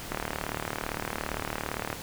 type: click train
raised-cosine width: 0.5 ms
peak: -15 dBFS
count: 69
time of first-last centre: 0.12-1.929 s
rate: 37.6 Hz
effects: pink hiss -40 dBFS RMS until 2.02 s